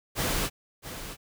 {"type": "noise with echo", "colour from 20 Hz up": "pink", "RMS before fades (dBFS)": -28, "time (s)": [0.15, 0.5], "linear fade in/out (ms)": 50, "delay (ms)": 670, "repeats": 1, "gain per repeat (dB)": -11, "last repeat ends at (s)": 1.17, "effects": []}